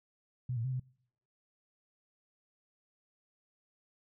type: tone with pitch steps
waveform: sine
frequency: 125.8 / 114.4 / 130.8 / 127.7 Hz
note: B2 / A#2 / C3 / C3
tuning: +32 / -32 / 0 / -42 cents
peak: -32 dBFS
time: 0.49-0.798 s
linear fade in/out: 5 ms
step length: 77 ms
effects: noise-tail reverb RT60 0.7 s tail -25 dB re dry